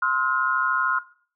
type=tone cluster; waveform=sine; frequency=1047 / 1293 / 1426 Hz; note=C6 / E6 / F6; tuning=+1 / -34 / +36 cents; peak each=-25 / -26 / -21 dBFS; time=0.02-0.99 s; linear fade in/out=5 ms; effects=noise-tail reverb RT60 0.5 s tail -19 dB re dry